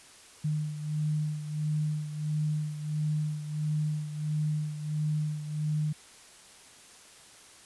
sine beating tone pair, 151.7 / 153.2 Hz, D#3 / D#3, -44 / -27 cents, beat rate 1.5 Hz, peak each -29 / -35 dBFS, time 0.44-5.93 s, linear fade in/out 10 ms, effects white hiss -53 dBFS RMS until 7.65 s + resampled to 24000 Hz

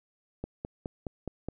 click train, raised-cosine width 2 ms, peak -21 dBFS, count 6, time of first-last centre 0.44-1.486 s, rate 4.78 Hz, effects none

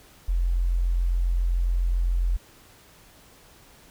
sine tone, 43.66 Hz, F1, in tune, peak -20 dBFS, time 0.28-2.37 s, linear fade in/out 10 ms, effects pink hiss -53 dBFS RMS until 3.9 s

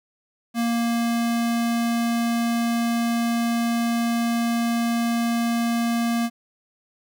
square tone, 233.6 Hz, A#3, 4 cents sharp, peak -21 dBFS, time 0.54-6.3 s, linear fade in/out 50 ms, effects 10-bit

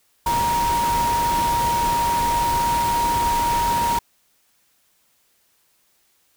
sine tone in noise, 942 Hz, A#5, 18 cents sharp, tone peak -18 dBFS, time 0.26-3.99 s, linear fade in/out 5 ms, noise pink, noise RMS -27 dBFS, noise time 0.26-3.99 s, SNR +6 dB, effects white hiss -63 dBFS RMS until 6.36 s

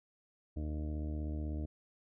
harmonic tone, 76.1 Hz, D#2, 38 cents flat, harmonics 1 / 2 / 3 / 4 / 5 / 6 / 7 / 8 / 9, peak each -36 / -47 / -47 / -44 / -57 / -56 / -61 / -54 / -61 dBFS, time 0.56-1.66 s, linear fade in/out 10 ms, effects none

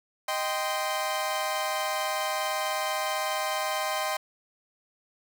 sawtooth chord, C minor, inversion first, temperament equal with one note detuned, 622.3 / 784 / 1038.7 Hz, Eb5 / G5 / C6, 0 / 0 / -13 cents, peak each -28 dBFS, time 0.28-4.17 s, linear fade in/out 5 ms, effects none

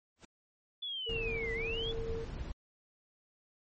pink noise with exponential growth, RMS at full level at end -47 dBFS, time 0.16-0.25 s, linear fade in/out 5 ms, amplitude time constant 19 ms
sine linear two-way sweep, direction down then up, 3476 to 1951 to 3476 Hz, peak -36 dBFS, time 0.82-1.92 s, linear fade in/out 10 ms, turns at 1.53 s
sine tone, 454.5 Hz, A#4, 44 cents flat, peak -37 dBFS, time 1.06-2.25 s, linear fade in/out 20 ms
brown noise, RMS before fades -40 dBFS, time 1.09-2.52 s, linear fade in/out 5 ms
effects MP3 32 kbps

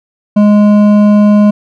sine tone with hard clipping, 207.8 Hz, G#3, 1 cent sharp, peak -5 dBFS, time 0.36-1.51 s, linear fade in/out 10 ms, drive 9 dB, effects none

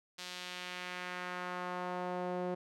sawtooth tone with band-pass filter sweep, 180 Hz, F#3, 47 cents flat, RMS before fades -40 dBFS, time 0.18-2.55 s, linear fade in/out 10 ms, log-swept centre 4400 to 490 Hz, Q 1.2, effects none

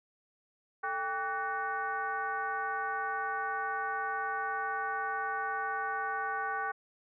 sine tone with frequency modulation, 1143 Hz, D6, 47 cents flat, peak -31 dBFS, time 0.83-6.72 s, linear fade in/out 10 ms, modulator 351 Hz, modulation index 1.5, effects high-pass 200 Hz 12 dB/octave

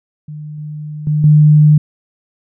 sine tone with level steps, 151 Hz, D3, 48 cents sharp, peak -25 / -23 / -11 / -4 dBFS, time 0.28-1.78 s, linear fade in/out 5 ms, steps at 0.58 / 1.07 / 1.24 s, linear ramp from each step 2 ms, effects none

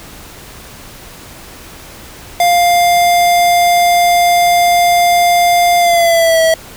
square tone with pitch glide, 700 to 649.4 Hz, F5 to E5, +4 to -26 cents, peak -8 dBFS, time 2.4-6.54 s, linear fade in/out 2 ms, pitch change -130 cents, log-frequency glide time 5.79-6.41 s, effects pink hiss -34 dBFS RMS until 6.76 s

